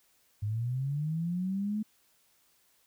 sine linear sweep, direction up, 101 to 216.8 Hz, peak -29 dBFS, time 0.42-1.83 s, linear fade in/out 10 ms, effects white hiss -68 dBFS RMS until 2.86 s

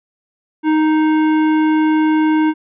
triangle tone with hard clipping, 311.1 Hz, D#4, in tune, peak -13 dBFS, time 0.63-2.54 s, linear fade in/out 50 ms, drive 17 dB, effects resampled to 8000 Hz

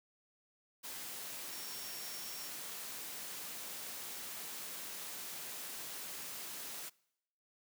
sine tone in noise, 5530 Hz, F8, 18 cents flat, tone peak -50 dBFS, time 1.51-2.5 s, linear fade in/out 20 ms, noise white, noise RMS -45 dBFS, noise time 0.83-6.9 s, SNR -8 dB, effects noise-tail reverb RT60 0.8 s tail -24 dB re dry + high-pass 150 Hz 12 dB/octave

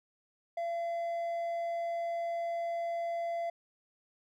sine tone with hard clipping, 680 Hz, F5, 46 cents flat, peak -33 dBFS, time 0.57-3.5 s, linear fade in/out 5 ms, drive 3 dB, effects none

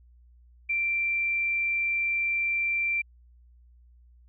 sine tone, 2355 Hz, D7, 4 cents sharp, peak -24 dBFS, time 0.69-3.02 s, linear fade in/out 10 ms, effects added 60 Hz sine -53 dBFS peak until 4.28 s

